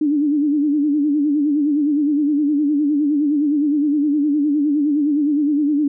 sine tone with vibrato, 293.7 Hz, D4, in tune, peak -14 dBFS, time 0.01-5.88 s, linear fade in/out 5 ms, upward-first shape sine, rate 9.7 Hz, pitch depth 82 cents each way, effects none

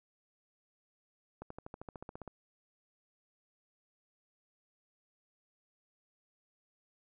accelerating click train, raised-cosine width 1 ms, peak -30 dBFS, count 13, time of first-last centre 1.42-2.277 s, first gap 84 ms, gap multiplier 0.97, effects none

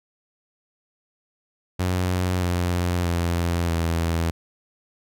sawtooth tone with pitch steps, 91 / 88.36 / 85.79 / 83.3 Hz, F#2 / F2 / F2 / E2, -28 / +21 / -30 / +19 cents, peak -17 dBFS, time 1.79-4.31 s, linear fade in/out 10 ms, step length 630 ms, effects none

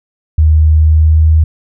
sine tone with pitch glide, 77.78 to 78.91 Hz, D#2 to D#2, 0 to +25 cents, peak -4 dBFS, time 0.38-1.44 s, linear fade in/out 5 ms, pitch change +25 cents, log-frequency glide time 0.7-1.3 s, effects none

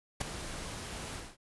pink noise with ADSR envelope, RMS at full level -29 dBFS, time 0.2-1.37 s, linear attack 16 ms, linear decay 3 ms, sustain -12 dB, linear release 230 ms, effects resampled to 24000 Hz

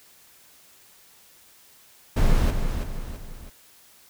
brown noise with echo, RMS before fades -18 dBFS, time 2.16-2.51 s, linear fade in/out 10 ms, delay 330 ms, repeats 3, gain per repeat -7 dB, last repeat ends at 3.5 s, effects white hiss -54 dBFS RMS until 4.09 s

